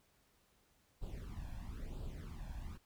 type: noise with flanger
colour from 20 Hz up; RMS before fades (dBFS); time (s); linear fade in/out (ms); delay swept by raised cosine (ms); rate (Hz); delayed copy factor
brown; -45; 1.01-2.78; 20; 0.24 to 1.21; 1; +1
effects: pink hiss -73 dBFS RMS until 2.85 s